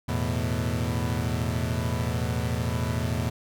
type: chord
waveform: 30% pulse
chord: E suspended fourth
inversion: none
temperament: equal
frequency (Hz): 82.41 / 110 / 123.47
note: E2 / A2 / B2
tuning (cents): 0 / 0 / 0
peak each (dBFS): -27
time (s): 0.08-3.3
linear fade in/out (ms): 10
effects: none